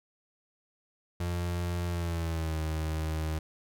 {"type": "tone with pitch glide", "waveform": "35% pulse", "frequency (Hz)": [87.31, 78.69], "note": ["F2", "D#2"], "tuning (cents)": [0, 20], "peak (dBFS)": -28, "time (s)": [1.2, 3.39], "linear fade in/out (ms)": 5, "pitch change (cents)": -180, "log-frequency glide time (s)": [1.87, 2.6], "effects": []}